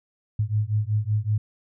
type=beating tone pair; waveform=sine; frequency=103.8 / 109.1 Hz; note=G#2 / A2; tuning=0 / -14 cents; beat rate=5.3 Hz; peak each=-24 dBFS; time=0.39-1.38 s; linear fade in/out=5 ms; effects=none